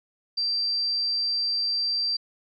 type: tone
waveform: sine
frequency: 4699 Hz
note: D8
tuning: in tune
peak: -23 dBFS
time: 0.37-2.17 s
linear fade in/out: 10 ms
effects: none